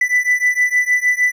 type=beating tone pair; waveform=triangle; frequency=1984 / 1990.5 Hz; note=B6 / B6; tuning=+7 / +13 cents; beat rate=6.5 Hz; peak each=-14 / -15 dBFS; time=0.01-1.32 s; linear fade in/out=5 ms; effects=none